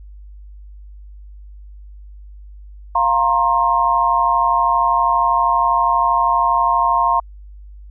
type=chord; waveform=sine; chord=F suspended fourth; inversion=none; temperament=equal with one note detuned; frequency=698.5 / 932.3 / 1064.8 Hz; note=F5 / Bb5 / C6; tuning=0 / 0 / +30 cents; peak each=-20 / -16 / -16 dBFS; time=2.95-7.2 s; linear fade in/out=5 ms; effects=added 50 Hz sine -35 dBFS peak until 7.9 s